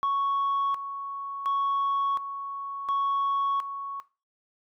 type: tone with tremolo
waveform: sine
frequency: 1110 Hz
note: C#6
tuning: 2 cents sharp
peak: -21 dBFS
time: 0.03-4 s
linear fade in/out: 0 ms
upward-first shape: square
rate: 0.7 Hz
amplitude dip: 70%
effects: noise-tail reverb RT60 0.3 s tail -17 dB re dry + tanh soft clip ceiling -21 dBFS